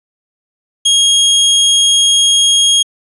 sawtooth tone, 3268 Hz, G#7, 29 cents flat, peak -4 dBFS, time 0.85-2.83 s, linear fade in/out 10 ms, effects resampled to 24000 Hz

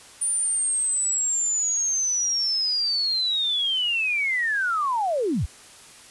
sine linear sweep, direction down, 9397 to 45.8 Hz, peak -21 dBFS, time 0.21-5.46 s, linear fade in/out 10 ms, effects white hiss -47 dBFS RMS until 6.1 s + resampled to 24000 Hz

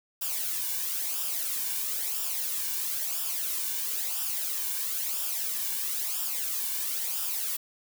blue noise with flanger, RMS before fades -31 dBFS, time 0.21-7.57 s, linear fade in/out 10 ms, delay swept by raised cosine 0.47 to 1.57 ms, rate 1 Hz, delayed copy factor -0.65, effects none

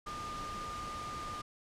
sine tone in noise, 1209 Hz, D6, 50 cents sharp, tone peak -40 dBFS, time 0.06-1.42 s, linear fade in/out 10 ms, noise pink, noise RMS -45 dBFS, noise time 0.06-1.42 s, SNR +2 dB, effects low-pass 7000 Hz 12 dB/octave

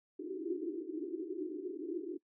pink band-pass noise, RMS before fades -40 dBFS, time 0.19-2.18 s, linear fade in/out 10 ms, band 300 to 390 Hz, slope 96 dB/octave, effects noise-tail reverb RT60 0.1 s tail -22 dB re dry

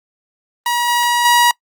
sawtooth tone with level steps, 959 Hz, A#5, 49 cents sharp, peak -11 / -9 / -5 dBFS, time 0.66-1.51 s, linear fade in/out 2 ms, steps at 0.88 / 1.25 s, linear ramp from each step 2 ms, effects noise-tail reverb RT60 0.1 s tail -24 dB re dry + Opus 32 kbps

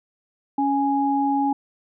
sine tone pair together, 278.5 / 830.6 Hz, C#4 / G#5, +8 / 0 cents, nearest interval octave + perfect fifth, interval 1892 cents, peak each -21 dBFS, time 0.58-1.53 s, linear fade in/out 5 ms, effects none

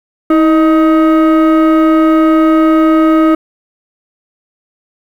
sine tone with frequency modulation, 320 Hz, D#4, 49 cents sharp, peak -3 dBFS, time 0.3-3.35 s, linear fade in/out 5 ms, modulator 941 Hz, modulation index 0.67, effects tanh soft clip ceiling -4 dBFS + 7-bit

